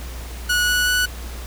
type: tone with pitch steps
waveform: sawtooth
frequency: 1463 / 1471.5 / 1480 Hz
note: F#6 / F#6 / F#6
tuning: -20 / -10 / 0 cents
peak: -13 dBFS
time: 0.49-1.06 s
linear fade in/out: 10 ms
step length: 190 ms
effects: added 60 Hz sine -30 dBFS peak until 1.46 s + pink hiss -38 dBFS RMS until 1.46 s